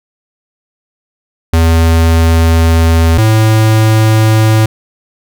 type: tone pair in turn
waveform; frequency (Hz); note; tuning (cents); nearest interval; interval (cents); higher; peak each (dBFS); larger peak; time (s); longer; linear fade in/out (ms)
square; 82.2 / 109.72; E2 / A2; -4 / -4; perfect fourth; 500; second; -6; neither; 1.53-3.18 / 3.18-4.66; first; 5
effects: none